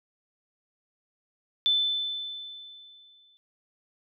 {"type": "tone with exponential decay", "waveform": "sine", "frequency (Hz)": 3520, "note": "A7", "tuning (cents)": 0, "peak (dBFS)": -19, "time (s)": [1.66, 3.37], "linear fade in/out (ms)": 0, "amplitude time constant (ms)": 370, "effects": []}